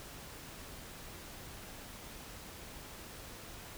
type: silence
effects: pink hiss -49 dBFS RMS until 3.77 s